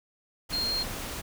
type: tone in noise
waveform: sine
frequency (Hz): 4216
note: C8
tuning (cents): +12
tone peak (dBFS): -27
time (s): 0.52-0.84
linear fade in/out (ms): 20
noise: pink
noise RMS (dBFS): -36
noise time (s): 0.49-1.22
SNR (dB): +6
effects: none